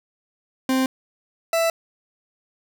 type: tone pair in turn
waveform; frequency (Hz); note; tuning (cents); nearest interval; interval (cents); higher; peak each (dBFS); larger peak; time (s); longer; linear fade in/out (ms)
40% pulse; 261.6 / 662.1; C4 / E5; 0 / +7; octave + major third; 1607; second; -17; neither; 0.69-0.86 / 1.53-1.7; neither; 2
effects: none